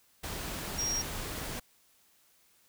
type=tone in noise; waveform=sine; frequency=5620 Hz; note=F8; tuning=10 cents sharp; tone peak=-30 dBFS; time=0.78-1.02 s; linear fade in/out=10 ms; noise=pink; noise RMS=-38 dBFS; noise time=0.23-1.6 s; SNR=+5 dB; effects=white hiss -66 dBFS RMS until 2.68 s